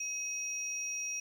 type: tone pair together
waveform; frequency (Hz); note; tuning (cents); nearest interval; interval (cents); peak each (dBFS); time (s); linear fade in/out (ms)
sine; 2547 / 5718; D#7 / F8; +40 / +40; octave + major second; 1400; -39 / -35; 0-1.2; 5
effects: tanh soft clip ceiling -28 dBFS + 10-bit